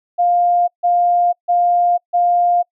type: tone bursts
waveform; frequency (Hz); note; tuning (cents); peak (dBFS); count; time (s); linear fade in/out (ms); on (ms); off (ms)
sine; 703; F5; +11; -11; 4; 0.18-2.63; 20; 500; 150
effects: noise-tail reverb RT60 0.1 s tail -26 dB re dry